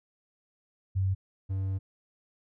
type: tone pair in turn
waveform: sine / triangle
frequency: 95.4 / 96.01 Hz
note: G2 / G2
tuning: -47 / -35 cents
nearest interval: unison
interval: 12 cents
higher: second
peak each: -24 / -26 dBFS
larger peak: first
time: 0.95-1.15 / 1.49-1.79 s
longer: second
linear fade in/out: 20 ms
effects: none